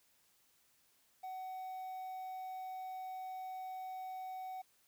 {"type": "tone with quantisation", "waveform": "triangle", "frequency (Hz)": 750, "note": "F#5", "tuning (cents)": 23, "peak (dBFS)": -40, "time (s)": [1.23, 4.62], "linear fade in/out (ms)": 10, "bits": 11, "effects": ["white hiss -72 dBFS RMS until 4.87 s"]}